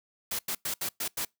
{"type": "noise bursts at uneven times", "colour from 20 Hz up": "white", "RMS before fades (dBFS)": -32, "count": 6, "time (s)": [[0.31, 0.39], [0.48, 0.55], [0.65, 0.74], [0.81, 0.89], [1, 1.08], [1.17, 1.25]], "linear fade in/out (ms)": 5, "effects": ["noise-tail reverb RT60 0.2 s tail -26 dB re dry"]}